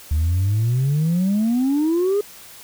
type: exponential sweep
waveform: sine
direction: up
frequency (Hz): 73.42 to 420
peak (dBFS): -14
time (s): 0.11-2.21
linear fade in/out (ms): 5
effects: tanh soft clip ceiling -14 dBFS + white hiss -42 dBFS RMS until 2.63 s